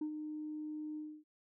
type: tone with ADSR envelope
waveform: sine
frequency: 305.2 Hz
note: D#4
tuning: 33 cents flat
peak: -32 dBFS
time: 0.01-1.24 s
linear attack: 6 ms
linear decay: 85 ms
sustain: -7 dB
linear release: 270 ms
effects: tanh soft clip ceiling -33 dBFS